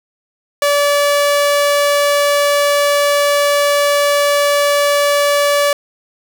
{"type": "tone", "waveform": "sawtooth", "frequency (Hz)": 576, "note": "D5", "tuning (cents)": -34, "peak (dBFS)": -7, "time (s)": [0.62, 5.73], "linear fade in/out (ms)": 2, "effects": []}